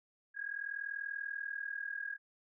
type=tone with amplitude modulation; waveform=sine; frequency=1638 Hz; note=G#6; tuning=24 cents flat; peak=-34 dBFS; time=0.34-2.18 s; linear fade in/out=50 ms; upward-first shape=sine; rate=40.3 Hz; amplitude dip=85%; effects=none